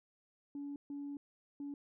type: tone bursts at uneven times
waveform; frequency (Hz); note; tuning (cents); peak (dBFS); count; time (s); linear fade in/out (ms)
sine; 284.7; C#4; +46; -39; 3; 0.55-0.76 / 0.9-1.17 / 1.6-1.74; 2
effects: tanh soft clip ceiling -37 dBFS